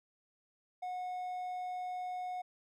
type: tone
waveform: triangle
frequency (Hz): 729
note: F#5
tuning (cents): -26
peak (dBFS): -35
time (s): 0.82-2.42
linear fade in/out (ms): 10
effects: none